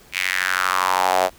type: tone with high-pass filter sweep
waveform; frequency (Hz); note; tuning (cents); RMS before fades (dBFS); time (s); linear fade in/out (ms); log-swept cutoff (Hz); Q
sawtooth; 92.5; F#2; 0; -20; 0.12-1.3; 50; 2400 to 620; 4
effects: pink hiss -49 dBFS RMS until 1.38 s